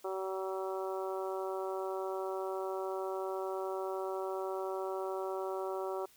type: harmonic tone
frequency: 190.2 Hz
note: F#3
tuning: 48 cents sharp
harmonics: 2 / 3 / 4 / 5 / 6 / 7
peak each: -37 / -41 / -43 / -45 / -47 / -48 dBFS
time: 0.04-6.06 s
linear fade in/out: 10 ms
effects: white hiss -63 dBFS RMS until 6.16 s